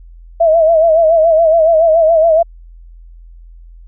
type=tone with vibrato; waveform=sine; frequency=650 Hz; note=E5; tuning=24 cents flat; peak=-6 dBFS; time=0.4-2.43 s; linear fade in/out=10 ms; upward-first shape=sine; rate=7.1 Hz; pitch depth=75 cents each way; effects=added 42 Hz sine -34 dBFS peak until 3.87 s